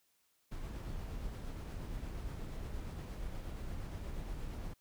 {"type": "noise with tremolo", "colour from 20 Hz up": "brown", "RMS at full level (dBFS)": -41, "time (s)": [0.51, 4.74], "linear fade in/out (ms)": 10, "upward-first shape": "sine", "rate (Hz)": 8.5, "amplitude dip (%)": 25, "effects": ["white hiss -75 dBFS RMS until 4.8 s"]}